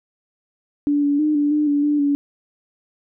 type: tone with pitch steps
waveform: sine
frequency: 289.8 / 286.6 / 303.9 / 291.4 / 300 / 288.4 / 294.4 / 285.4 Hz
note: D4 / D4 / D#4 / D4 / D4 / D4 / D4 / D4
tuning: -23 / -42 / -41 / -13 / +37 / -31 / +4 / -49 cents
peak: -15 dBFS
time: 0.87-2.15 s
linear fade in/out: 0 ms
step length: 160 ms
effects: none